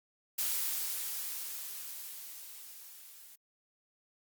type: noise with level ramp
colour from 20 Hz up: blue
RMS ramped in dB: -32 to -54 dBFS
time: 0.38-3.36 s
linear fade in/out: 10 ms
effects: Opus 48 kbps